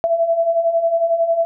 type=beating tone pair; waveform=sine; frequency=659.3 / 670.3 Hz; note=E5 / E5; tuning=0 / +29 cents; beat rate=11 Hz; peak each=-21 / -15 dBFS; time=0.04-1.45 s; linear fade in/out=0 ms; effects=none